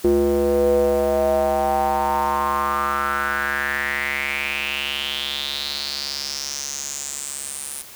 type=tone with band-pass filter sweep; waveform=square; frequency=70.4 Hz; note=C#2; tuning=27 cents sharp; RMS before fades=-22 dBFS; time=0.04-7.82 s; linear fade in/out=5 ms; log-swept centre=370 to 10000 Hz; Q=5.7; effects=white hiss -41 dBFS RMS until 7.95 s